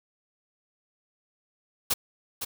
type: noise with echo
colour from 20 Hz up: white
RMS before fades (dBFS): -24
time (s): 1.9-1.94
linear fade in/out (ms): 10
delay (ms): 510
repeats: 1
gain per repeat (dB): -8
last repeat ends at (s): 2.45
effects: none